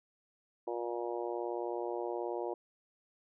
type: harmonic tone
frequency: 118.8 Hz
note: A#2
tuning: 33 cents sharp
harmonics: 3 / 4 / 5 / 6 / 7 / 8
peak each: -38 / -40 / -42 / -44 / -45 / -46 dBFS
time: 0.67-2.54 s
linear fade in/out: 5 ms
effects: none